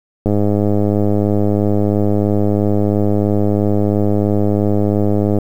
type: click train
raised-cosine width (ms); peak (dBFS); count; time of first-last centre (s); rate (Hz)
2; -3; 529; 0.26-5.386; 103
effects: 7-bit